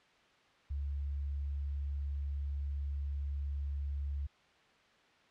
sine tone, 70.7 Hz, C#2, 35 cents sharp, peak -34 dBFS, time 0.7-4.27 s, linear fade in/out 10 ms, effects white hiss -65 dBFS RMS until 5.3 s + low-pass 3000 Hz 12 dB/octave

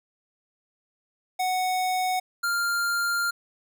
square tone pair in turn, 740 / 1396.9 Hz, F#5 / F6, 0 / 0 cents, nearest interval major seventh, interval 1100 cents, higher second, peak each -24 dBFS, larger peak neither, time 1.39-2.2 / 2.43-3.31 s, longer second, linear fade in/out 10 ms, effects none

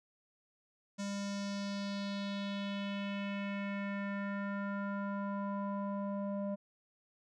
square tone with low-pass filter sweep, 200 Hz, G3, 35 cents sharp, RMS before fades -38 dBFS, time 0.98-6.56 s, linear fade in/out 20 ms, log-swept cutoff 6700 to 700 Hz, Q 2.8, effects none

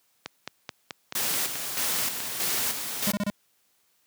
click train, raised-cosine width 0.2 ms, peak -15 dBFS, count 10, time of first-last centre 0.26-2.204 s, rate 4.63 Hz
white noise with tremolo, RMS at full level -27 dBFS, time 1.15-3.12 s, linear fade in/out 5 ms, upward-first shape square, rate 1.6 Hz, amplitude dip 50%
square tone bursts, 204.2 Hz, G#3, 29 cents flat, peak -25 dBFS, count 4, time 3.07-3.3 s, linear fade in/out 0 ms, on 35 ms, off 30 ms
effects white hiss -68 dBFS RMS until 4.06 s + high-pass 100 Hz 12 dB/octave

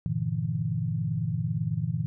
sine chord, E half-diminished seventh, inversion first, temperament equal, 98 / 116.54 / 146.83 / 164.81 Hz, G2 / Bb2 / D3 / E3, 0 / 0 / 0 / 0 cents, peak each -36 / -30 / -32 / -30 dBFS, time 0.06-2.06 s, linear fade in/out 0 ms, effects none

